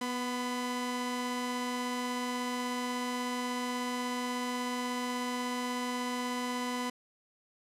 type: tone pair together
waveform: sawtooth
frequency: 246.4 / 1002 Hz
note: B3 / B5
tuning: -4 / +25 cents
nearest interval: 2 octaves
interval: 2429 cents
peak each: -30 / -33 dBFS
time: 0.01-6.9 s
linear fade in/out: 5 ms
effects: low-pass 11000 Hz 12 dB/octave